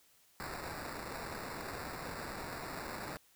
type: noise with sample-and-hold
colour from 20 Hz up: violet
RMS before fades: -43 dBFS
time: 0.4-3.17 s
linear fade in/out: 0 ms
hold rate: 3150 Hz
effects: white hiss -67 dBFS RMS until 3.35 s